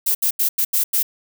violet noise bursts at uneven times, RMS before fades -18 dBFS, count 6, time 0.06-0.15 / 0.22-0.31 / 0.39-0.49 / 0.58-0.65 / 0.73-0.84 / 0.93-1.03 s, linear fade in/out 10 ms, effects none

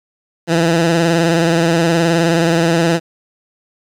15% pulse tone with vibrato, 166.9 Hz, E3, 22 cents sharp, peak -5 dBFS, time 0.47-3 s, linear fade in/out 50 ms, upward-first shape sine, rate 19 Hz, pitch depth 52 cents each way, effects low-pass 8000 Hz 12 dB/octave + 7-bit

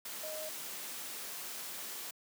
sine tone in noise, 622.3 Hz, D#5, in tune, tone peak -41 dBFS, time 0.23-0.49 s, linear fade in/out 5 ms, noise white, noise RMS -43 dBFS, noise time 0.05-2.11 s, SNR -1 dB, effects high-pass 200 Hz 12 dB/octave

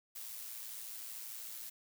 blue noise with amplitude modulation, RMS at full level -44 dBFS, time 0.15-1.7 s, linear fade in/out 10 ms, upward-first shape sine, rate 113 Hz, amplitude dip 45%, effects none

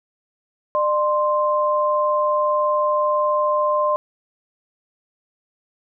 sine tone pair together, 601 / 1046.4 Hz, D5 / C6, +40 / 0 cents, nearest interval minor seventh, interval 960 cents, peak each -19 dBFS, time 0.75-3.96 s, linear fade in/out 0 ms, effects none

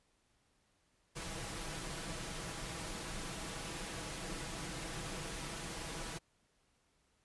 pink noise with comb filter, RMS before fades -43 dBFS, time 1.15-6.19 s, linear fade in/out 20 ms, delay 6.1 ms, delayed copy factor +0.5, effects pink hiss -75 dBFS RMS until 7.24 s + resampled to 24000 Hz

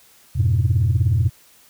sine chord, F diminished, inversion none, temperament equal, 87.31 / 103.83 / 123.47 Hz, F2 / Ab2 / Cb3, 0 / 0 / 0 cents, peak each -18 dBFS, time 0.35-1.3 s, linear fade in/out 20 ms, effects tanh soft clip ceiling -9 dBFS + white hiss -52 dBFS RMS until 1.69 s

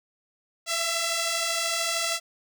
5% pulse beating tone pair, 659.3 / 672.3 Hz, E5 / E5, 0 / +34 cents, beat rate 13 Hz, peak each -20 / -15 dBFS, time 0.66-2.2 s, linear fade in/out 50 ms, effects none

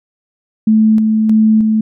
sine tone with tremolo, 218.1 Hz, A3, 15 cents flat, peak -6 dBFS, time 0.67-1.81 s, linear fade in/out 5 ms, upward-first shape square, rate 1.6 Hz, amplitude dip 30%, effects none

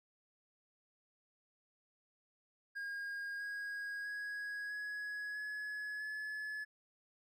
triangle tone with pitch steps, 1626 / 1643 / 1660.2 / 1677.5 / 1695 / 1712.8 Hz, G#6 / G#6 / G#6 / G#6 / G#6 / A6, -37 / -19 / -1 / +17 / +35 / -47 cents, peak -38 dBFS, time 2.75-6.65 s, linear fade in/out 20 ms, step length 650 ms, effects none

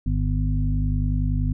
harmonic tone with a mistuned harmonic, 50 Hz, G1, 35 cents sharp, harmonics 1 / 2 / 3 / 5, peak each -22 / -25 / -27 / -29 dBFS, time 0.06-1.53 s, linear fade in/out 5 ms, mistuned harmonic 1, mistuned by -30 cents, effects none

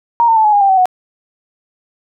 sine tone with pitch steps, 938 / 906 / 875.2 / 845.4 / 816.6 / 788.8 / 761.9 / 735.9 Hz, A#5 / A#5 / A5 / G#5 / G#5 / G5 / G5 / F#5, +11 / -50 / -9 / +31 / -29 / +11 / -49 / -10 cents, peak -7 dBFS, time 0.2-0.856 s, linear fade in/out 0 ms, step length 82 ms, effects none

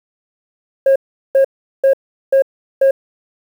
sine tone bursts, 541 Hz, C#5, 42 cents flat, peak -5 dBFS, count 5, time 0.86-2.91 s, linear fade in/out 5 ms, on 98 ms, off 390 ms, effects tanh soft clip ceiling -6 dBFS + 7-bit

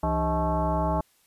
sine tone with frequency modulation, 400 Hz, G4, 35 cents sharp, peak -22 dBFS, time 0.03-1.01 s, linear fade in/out 5 ms, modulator 233 Hz, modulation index 2.7, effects white hiss -64 dBFS RMS until 1.26 s + resampled to 32000 Hz

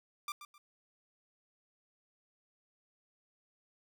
sawtooth tone with echo, 1184 Hz, D6, 14 cents sharp, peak -33 dBFS, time 0.28-0.32 s, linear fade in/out 2 ms, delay 130 ms, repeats 2, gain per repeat -11 dB, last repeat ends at 0.58 s, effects none

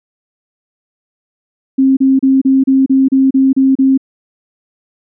sine tone bursts, 266.9 Hz, C4, 35 cents sharp, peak -6 dBFS, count 10, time 1.78-3.977 s, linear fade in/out 10 ms, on 190 ms, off 33 ms, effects none

